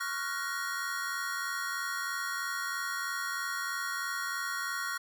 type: chord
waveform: square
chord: Gb major seventh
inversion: second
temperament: equal with one note detuned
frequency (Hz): 1108.7 / 1396.9 / 1480 / 1883.1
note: Db6 / F6 / Gb6 / Bb6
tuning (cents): 0 / 0 / 0 / +17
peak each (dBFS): -40 / -38 / -40 / -39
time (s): 0-4.98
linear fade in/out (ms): 10
effects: none